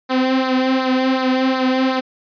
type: tone with flanger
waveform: sawtooth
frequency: 259.9 Hz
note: C4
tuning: 11 cents flat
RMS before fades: -17 dBFS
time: 0.09-2.01 s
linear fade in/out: 20 ms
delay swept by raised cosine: 0.33 to 3.13 ms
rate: 2.7 Hz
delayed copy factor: -0.7
effects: resampled to 11025 Hz